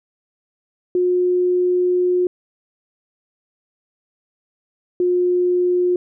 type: tone pair in turn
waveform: sine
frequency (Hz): 360 / 357.9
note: F#4 / F4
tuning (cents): -47 / +42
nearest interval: unison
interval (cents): 11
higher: first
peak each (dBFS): -14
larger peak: neither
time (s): 0.95-2.27 / 5-5.96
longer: first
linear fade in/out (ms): 2
effects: none